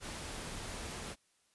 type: noise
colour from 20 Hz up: pink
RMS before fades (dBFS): -43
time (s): 0-1.16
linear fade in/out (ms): 50
effects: white hiss -73 dBFS RMS until 1.54 s + resampled to 24000 Hz